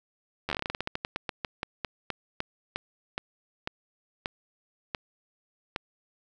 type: slowing click train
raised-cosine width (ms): 0.3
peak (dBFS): -14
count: 28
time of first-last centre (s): 0.49-5.761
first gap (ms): 11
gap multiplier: 1.18
effects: none